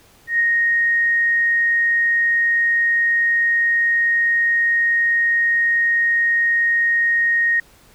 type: tone with ADSR envelope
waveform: sine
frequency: 1864.7 Hz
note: A#6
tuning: in tune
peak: -12 dBFS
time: 0.27-7.6 s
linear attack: 130 ms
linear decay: 5 ms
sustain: -2 dB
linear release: 4 ms
effects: pink hiss -51 dBFS RMS until 7.94 s